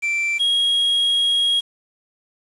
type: tone pair in turn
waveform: triangle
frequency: 2344 / 3286 Hz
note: D7 / G#7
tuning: -4 / -19 cents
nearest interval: tritone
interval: 585 cents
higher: second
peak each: -17 / -14 dBFS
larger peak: second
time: 0.02-0.39 / 0.39-1.61 s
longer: second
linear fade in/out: 20 ms
effects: resampled to 24000 Hz + 7-bit